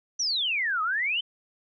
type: exponential two-way sweep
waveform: sine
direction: down then up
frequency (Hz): 6060 to 1229 to 3126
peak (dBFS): -24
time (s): 0.19-1.21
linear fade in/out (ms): 10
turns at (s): 0.82
effects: none